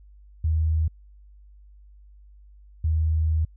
sine tone pair in turn, 79.3 / 79.3 Hz, D#2 / D#2, +33 / +33 cents, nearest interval unison, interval 0 cents, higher neither, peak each -19 dBFS, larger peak neither, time 0.44-0.88 / 2.84-3.45 s, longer second, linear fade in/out 5 ms, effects added 50 Hz sine -47 dBFS peak until 3.56 s

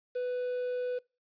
triangle tone with quantisation, 496.8 Hz, B4, 10 cents sharp, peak -28 dBFS, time 0.15-0.99 s, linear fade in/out 10 ms, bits 9, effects noise-tail reverb RT60 0.3 s tail -25 dB re dry + resampled to 11025 Hz

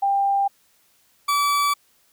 sine / 40% pulse tone pair in turn, 794 / 1150.8 Hz, G5 / D6, +22 / -36 cents, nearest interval tritone, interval 642 cents, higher second, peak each -17 dBFS, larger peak neither, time 0.02-0.48 / 1.28-1.74 s, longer neither, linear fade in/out 10 ms, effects white hiss -61 dBFS RMS until 2.12 s

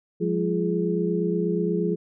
sine tone cluster, 177 / 205.4 / 343.9 / 419.5 Hz, F3 / G#3 / F4 / G#4, +23 / -19 / -27 / +17 cents, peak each -25 / -31 / -28 / -26 dBFS, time 0.2-1.96 s, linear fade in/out 20 ms, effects none

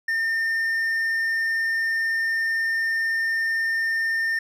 triangle tone with hard clipping, 1811 Hz, A6, 49 cents sharp, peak -22 dBFS, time 0.08-4.39 s, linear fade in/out 5 ms, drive 6 dB, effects none

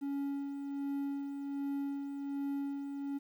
triangle tone with tremolo, 280 Hz, C#4, 18 cents sharp, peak -31 dBFS, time 0.01-3.19 s, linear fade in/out 20 ms, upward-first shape sine, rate 1.3 Hz, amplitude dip 45%, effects 11-bit

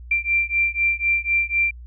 sine beating tone pair, 2359 / 2363 Hz, D7 / D7, +7 / +10 cents, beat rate 4 Hz, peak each -21 dBFS, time 0.11-1.71 s, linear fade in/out 5 ms, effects added 60 Hz sine -36 dBFS peak until 1.86 s

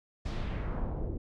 brown noise with low-pass filter sweep, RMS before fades -34 dBFS, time 0.25-1.18 s, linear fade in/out 10 ms, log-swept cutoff 6000 to 370 Hz, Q 1.4, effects none

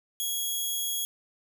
10% pulse tone, 3322 Hz, G#7, in tune, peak -20 dBFS, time 0.2-1.05 s, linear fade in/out 0 ms, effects none

